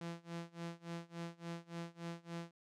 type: tone with tremolo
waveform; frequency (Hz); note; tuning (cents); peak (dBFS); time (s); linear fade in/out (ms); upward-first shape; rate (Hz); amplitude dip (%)
sawtooth; 169.2; E3; +45; -37; 0.01-2.51; 2; sine; 3.5; 95
effects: low-pass 7000 Hz 12 dB/octave